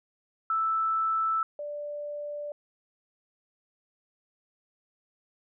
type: tone pair in turn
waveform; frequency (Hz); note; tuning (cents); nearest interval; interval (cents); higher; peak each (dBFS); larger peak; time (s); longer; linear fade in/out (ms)
sine; 1318.5 / 587.3; E6 / D5; 0 / 0; octave + major second; 1400; first; -24 / -33; first; 0.5-1.43 / 1.59-2.52; neither; 2
effects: none